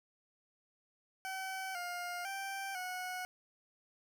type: tone with pitch steps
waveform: 20% pulse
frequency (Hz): 762 / 707 / 782 / 733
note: G5 / F5 / G5 / F#5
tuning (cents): -49 / +21 / -4 / -16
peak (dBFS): -34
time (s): 1.25-3.25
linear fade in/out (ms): 0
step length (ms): 500
effects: none